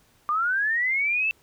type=linear sweep; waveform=sine; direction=up; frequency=1174.7 to 2673 Hz; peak=-21 dBFS; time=0.29-1.31 s; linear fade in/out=0 ms; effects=pink hiss -61 dBFS RMS until 1.42 s